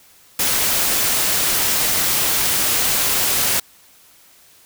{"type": "noise", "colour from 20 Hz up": "white", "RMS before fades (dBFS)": -18, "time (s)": [0.39, 3.6], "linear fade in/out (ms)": 5, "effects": ["white hiss -50 dBFS RMS until 4.65 s"]}